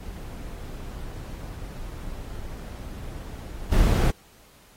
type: noise with level steps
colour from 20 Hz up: brown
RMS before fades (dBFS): -36 / -19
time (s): 0-4.11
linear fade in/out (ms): 10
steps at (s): 3.71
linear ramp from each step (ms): 20
effects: pink hiss -55 dBFS RMS until 4.76 s + AAC 48 kbps